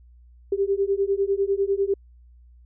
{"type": "beating tone pair", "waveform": "sine", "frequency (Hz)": [390.2, 400.2], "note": ["G4", "G4"], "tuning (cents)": [-8, 36], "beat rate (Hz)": 10, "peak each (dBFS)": -23, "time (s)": [0.52, 1.94], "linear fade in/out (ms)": 5, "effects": ["added 60 Hz sine -48 dBFS peak until 2.65 s"]}